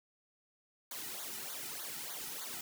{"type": "noise with flanger", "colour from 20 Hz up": "white", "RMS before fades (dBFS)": -43, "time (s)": [0.91, 2.61], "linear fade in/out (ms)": 2, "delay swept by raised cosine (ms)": [0.37, 1.87], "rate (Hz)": 3.3, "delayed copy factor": -1, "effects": []}